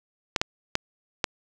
clicks, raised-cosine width 0.2 ms, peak -5 dBFS, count 4, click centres 0.362 / 0.415 / 0.754 / 1.242 s, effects none

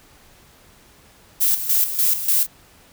violet noise with tremolo, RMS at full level -17 dBFS, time 1.4-2.47 s, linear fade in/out 20 ms, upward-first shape square, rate 3.4 Hz, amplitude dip 65%, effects pink hiss -51 dBFS RMS until 2.92 s

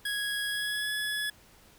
25% pulse tone with pitch glide, 1661.2 to 1698.1 Hz, G#6 to G#6, 0 to +38 cents, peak -26 dBFS, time 0.05-1.3 s, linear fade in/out 5 ms, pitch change +38 cents, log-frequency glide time 0.48-0.91 s, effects pink hiss -58 dBFS RMS until 1.78 s

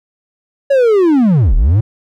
triangle linear two-way sweep, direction down then up, 568 to 32.7 to 116.7 Hz, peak -5 dBFS, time 0.7-1.81 s, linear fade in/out 10 ms, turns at 1.55 s, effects none

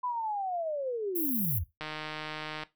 sine linear sweep, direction down, 1010 to 69.5 Hz, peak -30 dBFS, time 0.03-1.64 s, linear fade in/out 10 ms
white high-pass noise, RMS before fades -32 dBFS, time 1.15-1.59 s, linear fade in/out 10 ms, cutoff 11000 Hz, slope 96 dB/octave
click train, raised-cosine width 0.3 ms, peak -21 dBFS, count 128, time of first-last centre 1.81-2.635 s, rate 154 Hz
effects noise-tail reverb RT60 0.2 s tail -17 dB re dry

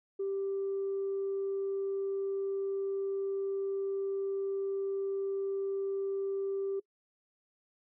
sine tone, 392 Hz, G4, in tune, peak -30 dBFS, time 0.19-6.8 s, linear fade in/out 10 ms, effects noise-tail reverb RT60 0.1 s tail -23 dB re dry + tanh soft clip ceiling -27 dBFS

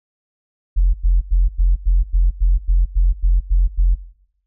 sine tone bursts, 43.65 Hz, F1, in tune, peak -9 dBFS, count 12, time 0.76-3.954 s, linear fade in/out 20 ms, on 180 ms, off 94 ms, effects noise-tail reverb RT60 0.8 s tail -19 dB re dry + tanh soft clip ceiling -6 dBFS

